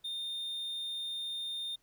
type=tone; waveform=triangle; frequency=3637 Hz; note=A#7; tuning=43 cents flat; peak=-34 dBFS; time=0.04-1.76 s; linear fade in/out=10 ms; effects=pink hiss -72 dBFS RMS until 1.82 s